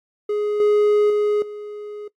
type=tone with level steps; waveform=triangle; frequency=417.5 Hz; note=G#4; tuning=9 cents sharp; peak=-17 / -11 / -14 / -28 dBFS; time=0.29-2.08 s; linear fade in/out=5 ms; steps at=0.6 / 1.1 / 1.42 s; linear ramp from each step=2 ms; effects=noise-tail reverb RT60 0.1 s tail -21 dB re dry + AAC 64 kbps